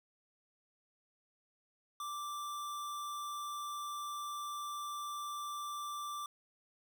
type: tone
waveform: square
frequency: 1174.7 Hz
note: D6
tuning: in tune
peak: -40 dBFS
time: 2-6.26 s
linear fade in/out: 2 ms
effects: none